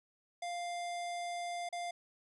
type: tone with dropouts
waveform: square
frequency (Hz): 698.5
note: F5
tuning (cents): 0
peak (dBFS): -38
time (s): 0.42-1.91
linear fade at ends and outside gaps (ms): 5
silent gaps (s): 1.69-1.726
effects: resampled to 24000 Hz